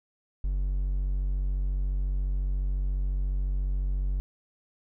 triangle tone, 47.12 Hz, F#1, 32 cents sharp, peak -23 dBFS, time 0.44-4.2 s, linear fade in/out 0 ms, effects none

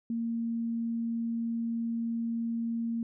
sine tone, 230.8 Hz, A#3, 17 cents flat, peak -29 dBFS, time 0.1-3.03 s, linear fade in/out 2 ms, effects none

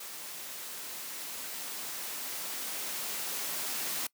white noise with level ramp, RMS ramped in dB -43 to -34 dBFS, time 0-4.07 s, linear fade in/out 5 ms, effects noise-tail reverb RT60 0.1 s tail -23 dB re dry + high-pass 200 Hz 12 dB/octave

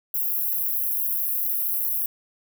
white high-pass noise, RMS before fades -25 dBFS, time 0.14-2.06 s, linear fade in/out 2 ms, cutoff 11000 Hz, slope 96 dB/octave, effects none

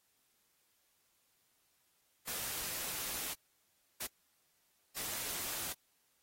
white noise bursts at uneven times, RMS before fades -40 dBFS, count 3, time 2.27-3.34 / 4-4.07 / 4.96-5.73 s, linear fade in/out 10 ms, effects white hiss -75 dBFS RMS until 6.22 s + AAC 48 kbps

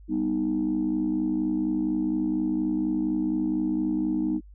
sine chord, G augmented, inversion none, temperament equal, 196 / 246.9 / 311.1 Hz, G3 / B3 / D#4, 0 / 0 / 0 cents, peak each -30 / -28 / -24 dBFS, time 0.08-4.41 s, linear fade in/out 50 ms, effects tanh soft clip ceiling -17 dBFS + added 50 Hz sine -45 dBFS peak until 4.54 s

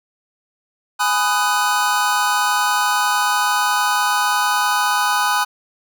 square chord, G# minor seventh, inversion none, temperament just, 830.6 / 996.7 / 1245.9 / 1495.1 Hz, G#5 / B5 / D#6 / F#6, 0 / +16 / +2 / +18 cents, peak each -22 dBFS, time 0.99-5.45 s, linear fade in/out 20 ms, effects none

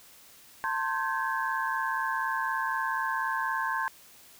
sine tone cluster, 898 / 1055 / 1556 / 1680 Hz, A5 / C6 / G6 / G#6, +35 / +14 / -13 / +19 cents, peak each -33 / -31 / -33 / -35 dBFS, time 0.64-3.88 s, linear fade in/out 0 ms, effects white hiss -54 dBFS RMS until 4.39 s

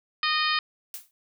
harmonic tone, 616 Hz, D#5, 17 cents flat, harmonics 2 / 3 / 4 / 5 / 6 / 7 / 8, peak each -27 / -29 / -30 / -31 / -32 / -32 / -33 dBFS, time 0.23-0.59 s, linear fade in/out 2 ms
blue noise with exponential decay, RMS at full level -33 dBFS, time 0.94-1.11 s, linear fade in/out 1 ms, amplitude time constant 36 ms
effects none

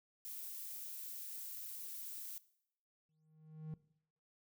violet noise, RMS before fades -47 dBFS, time 0.25-2.38 s, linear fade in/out 0 ms
triangle tone with exponential growth, 156.3 Hz, D#3, 8 cents sharp, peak -38 dBFS, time 3.09-3.74 s, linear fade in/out 2 ms, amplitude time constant 140 ms
effects noise-tail reverb RT60 0.7 s tail -19 dB re dry

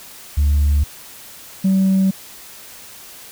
sine tone pair in turn, 72.7 / 191.3 Hz, D2 / G3, -17 / -42 cents, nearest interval octave + perfect fourth, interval 1675 cents, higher second, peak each -10 dBFS, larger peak neither, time 0.37-0.84 / 1.64-2.11 s, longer neither, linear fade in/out 10 ms, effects tanh soft clip ceiling -10 dBFS + white hiss -39 dBFS RMS until 3.31 s

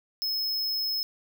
square tone, 5180 Hz, E8, 31 cents flat, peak -27 dBFS, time 0.22-1.03 s, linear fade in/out 0 ms, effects 9-bit

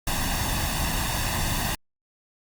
pink noise with comb filter, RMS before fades -26 dBFS, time 0.07-1.75 s, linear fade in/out 2 ms, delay 1.1 ms, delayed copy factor +0.7, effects Opus 48 kbps

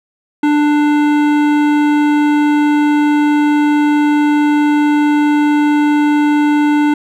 sine tone with hard clipping, 295.9 Hz, D4, 13 cents sharp, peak -11 dBFS, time 0.43-6.94 s, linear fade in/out 5 ms, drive 15 dB, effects none

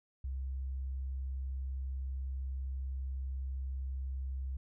sine tone, 66.1 Hz, C2, 18 cents sharp, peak -35 dBFS, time 0.24-4.57 s, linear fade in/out 5 ms, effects none

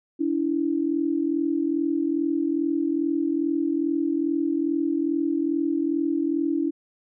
sine tone pair together, 287.6 / 330 Hz, D4 / E4, -36 / +2 cents, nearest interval major second, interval 238 cents, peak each -24 dBFS, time 0.19-6.71 s, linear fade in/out 20 ms, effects none

